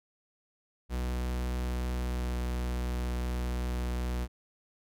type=tone with pitch glide; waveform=45% pulse; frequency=61.74 to 61.31 Hz; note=B1 to B1; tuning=0 to -12 cents; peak=-30 dBFS; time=0.89-4.28 s; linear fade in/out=50 ms; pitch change=-12 cents; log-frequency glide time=2.02-2.27 s; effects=none